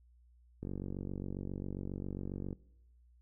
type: click train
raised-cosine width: 3 ms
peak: -27 dBFS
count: 91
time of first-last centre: 0.63-2.529 s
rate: 47.4 Hz
effects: noise-tail reverb RT60 0.9 s tail -23 dB re dry + added 60 Hz sine -61 dBFS peak until 3.21 s